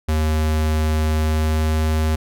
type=tone with pitch glide; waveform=square; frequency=77.78 to 78.32 Hz; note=D#2 to D#2; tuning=0 to +12 cents; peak=-17 dBFS; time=0.08-2.16 s; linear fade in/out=10 ms; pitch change=+12 cents; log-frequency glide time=1.1-1.81 s; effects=none